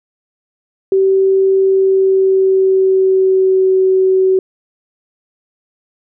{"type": "tone with pitch glide", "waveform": "sine", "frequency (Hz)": [384.8, 377.5], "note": ["G4", "F#4"], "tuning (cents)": [-32, 35], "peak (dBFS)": -8, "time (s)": [0.92, 4.39], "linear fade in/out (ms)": 2, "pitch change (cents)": -33, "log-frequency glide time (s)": [1.58, 3.73], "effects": []}